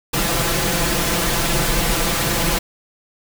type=noise with comb filter; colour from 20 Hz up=pink; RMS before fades=-19 dBFS; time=0.13-2.59 s; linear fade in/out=10 ms; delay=5.9 ms; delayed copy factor=+0.7; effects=none